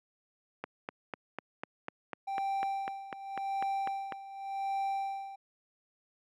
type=click train; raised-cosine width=0.5 ms; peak=-21 dBFS; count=15; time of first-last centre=0.64-4.123 s; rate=4.02 Hz
type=tone with tremolo; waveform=triangle; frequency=784 Hz; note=G5; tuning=in tune; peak=-28 dBFS; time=2.27-5.36 s; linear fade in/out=10 ms; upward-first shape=sine; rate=0.88 Hz; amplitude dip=80%
effects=high-pass 200 Hz 12 dB/octave